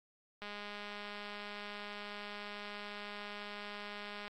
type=click train; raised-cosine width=0.3 ms; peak=-29 dBFS; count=796; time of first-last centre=0.42-4.279 s; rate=206 Hz; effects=AAC 64 kbps